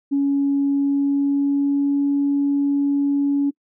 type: tone with pitch glide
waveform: sine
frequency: 279.8 to 282.4 Hz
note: C#4 to C#4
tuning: +16 to +32 cents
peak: -15 dBFS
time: 0.11-3.51 s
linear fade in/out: 20 ms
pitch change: +16 cents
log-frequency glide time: 0.65-2.06 s
effects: noise-tail reverb RT60 0.1 s tail -24 dB re dry + tanh soft clip ceiling -11 dBFS